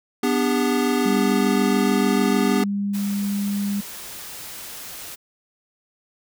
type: chord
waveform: square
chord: G major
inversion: first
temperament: equal with one note detuned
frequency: 246.9 / 293.7 / 402.1 Hz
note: B3 / D4 / G4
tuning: 0 / 0 / +44 cents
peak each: -22 / -25 / -24 dBFS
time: 0.23-2.64 s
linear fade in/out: 5 ms
type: tone with pitch glide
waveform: sine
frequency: 200 to 201.9 Hz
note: G3 to G#3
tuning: +35 to -49 cents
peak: -21 dBFS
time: 1.05-3.81 s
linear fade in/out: 10 ms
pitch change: +16 cents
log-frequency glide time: 1.68-3.63 s
type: noise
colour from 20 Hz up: white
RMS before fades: -36 dBFS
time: 2.93-5.16 s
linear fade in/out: 20 ms
effects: none